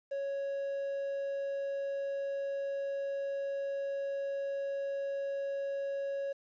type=tone with quantisation; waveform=triangle; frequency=554.4 Hz; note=C#5; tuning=in tune; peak=-31 dBFS; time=0.11-6.33 s; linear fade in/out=10 ms; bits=10; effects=resampled to 16000 Hz